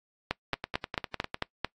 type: two click trains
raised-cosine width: 0.3 ms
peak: -16 / -11 dBFS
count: 9 / 7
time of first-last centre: 0.54-1.344 / 0.31-1.646 s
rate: 9.95 / 4.49 Hz
effects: noise-tail reverb RT60 0.1 s tail -22 dB re dry + AAC 48 kbps